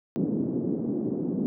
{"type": "band-pass noise", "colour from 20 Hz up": "white", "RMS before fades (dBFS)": -28, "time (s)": [0.16, 1.46], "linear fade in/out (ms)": 0, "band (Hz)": [170, 320], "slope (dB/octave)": 24, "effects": []}